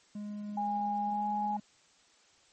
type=tone; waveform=triangle; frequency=207.7 Hz; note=G#3; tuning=in tune; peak=-35 dBFS; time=0.15-1.6 s; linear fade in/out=5 ms
type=tone with pitch glide; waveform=sine; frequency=820 to 833.4 Hz; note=G#5 to G#5; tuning=-22 to +6 cents; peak=-30 dBFS; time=0.57-1.57 s; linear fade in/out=5 ms; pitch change=+28 cents; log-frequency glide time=1.02-1.26 s
effects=white hiss -64 dBFS RMS until 2.52 s + MP3 32 kbps